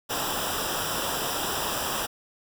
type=noise with comb filter; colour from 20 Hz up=pink; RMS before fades=-29 dBFS; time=0.09-2.07 s; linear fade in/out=20 ms; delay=0.46 ms; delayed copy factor=-0.8; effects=none